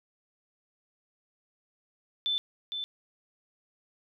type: tone with echo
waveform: sine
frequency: 3526 Hz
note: A7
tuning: 3 cents sharp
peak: -26 dBFS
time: 2.26-2.38 s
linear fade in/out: 0 ms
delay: 460 ms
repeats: 1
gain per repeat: -6 dB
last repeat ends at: 2.84 s
effects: none